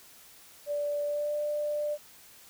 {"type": "tone with pitch glide", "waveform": "sine", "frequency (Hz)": [583, 593.2], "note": ["D5", "D5"], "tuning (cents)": [-13, 17], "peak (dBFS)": -28, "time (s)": [0.66, 1.98], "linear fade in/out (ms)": 50, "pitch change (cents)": 30, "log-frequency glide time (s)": [1.03, 1.34], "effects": ["white hiss -54 dBFS RMS until 2.49 s"]}